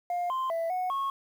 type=tone with pitch steps; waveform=sine; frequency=706 / 1045 / 663 / 735 / 1095 Hz; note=F5 / C6 / E5 / F#5 / C#6; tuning=+19 / -2 / +10 / -12 / -22 cents; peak=-25 dBFS; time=0.1-1.1 s; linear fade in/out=2 ms; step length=200 ms; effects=tanh soft clip ceiling -26 dBFS + 9-bit